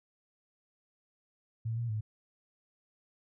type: tone with pitch steps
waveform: sine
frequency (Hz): 113.3 / 117.7 / 107.9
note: A#2 / A#2 / A2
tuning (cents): -49 / +17 / -33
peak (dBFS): -31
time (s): 1.65-2.01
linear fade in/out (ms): 10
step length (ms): 120
effects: none